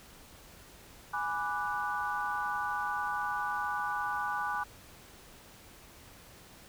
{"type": "chord", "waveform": "sine", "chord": "G# half-diminished seventh", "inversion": "none", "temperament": "equal", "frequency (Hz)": [830.6, 987.8, 1174.7, 1480], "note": ["G#5", "B5", "D6", "F#6"], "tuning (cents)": [0, 0, 0, 0], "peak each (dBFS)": [-36, -38, -36, -36], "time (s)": [1.13, 4.64], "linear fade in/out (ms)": 10, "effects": ["pink hiss -54 dBFS RMS until 6.68 s"]}